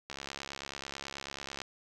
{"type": "click train", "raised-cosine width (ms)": 0.2, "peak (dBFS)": -22, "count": 106, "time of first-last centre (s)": [0.1, 1.617], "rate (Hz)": 69.2, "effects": []}